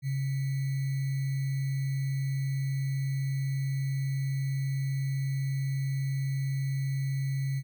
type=tone with sample-and-hold; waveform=sine; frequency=135.9 Hz; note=C#3; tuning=34 cents flat; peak=-27 dBFS; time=0.02-7.63 s; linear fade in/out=50 ms; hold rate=2100 Hz; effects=none

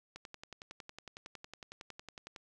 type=click train; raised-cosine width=0.2 ms; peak=-29 dBFS; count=25; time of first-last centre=0.16-2.362 s; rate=10.9 Hz; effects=none

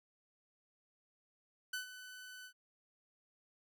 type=tone with ADSR envelope; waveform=sawtooth; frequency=1503 Hz; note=F#6; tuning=27 cents sharp; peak=-33 dBFS; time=1.73-2.53 s; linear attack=6 ms; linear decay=120 ms; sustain=-13 dB; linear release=76 ms; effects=none

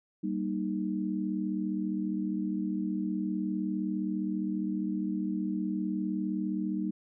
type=tone cluster; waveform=sine; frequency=194.2 / 233.8 / 309 Hz; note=G3 / A#3 / D#4; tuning=-16 / +5 / -12 cents; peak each=-32 / -36 / -33 dBFS; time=0.23-6.91 s; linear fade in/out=10 ms; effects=none

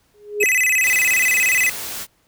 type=tone with exponential growth; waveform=sine; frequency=415.3 Hz; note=G#4; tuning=in tune; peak=-14 dBFS; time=0.14-0.44 s; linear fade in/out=2 ms; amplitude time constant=65 ms
type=tone with vibrato; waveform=square; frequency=2270 Hz; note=C#7; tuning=41 cents sharp; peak=-15 dBFS; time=0.4-1.7 s; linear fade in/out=10 ms; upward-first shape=square; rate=17 Hz; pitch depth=210 cents each way
type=noise; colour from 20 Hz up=white; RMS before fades=-29 dBFS; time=0.81-2.07 s; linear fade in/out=50 ms
effects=pink hiss -61 dBFS RMS until 2.27 s

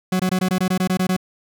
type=tone bursts; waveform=40% pulse; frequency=185 Hz; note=F#3; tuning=in tune; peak=-16 dBFS; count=11; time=0.12-1.166 s; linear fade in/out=5 ms; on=76 ms; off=21 ms; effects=none

